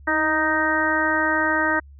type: harmonic tone with a mistuned harmonic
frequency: 311.1 Hz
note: D#4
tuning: in tune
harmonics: 1 / 2 / 3 / 4 / 5 / 6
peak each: -26 / -27 / -26 / -27 / -23 / -24 dBFS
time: 0.07-1.8 s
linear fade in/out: 10 ms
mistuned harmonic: 1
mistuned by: +34 cents
effects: added 70 Hz sine -42 dBFS peak until 1.99 s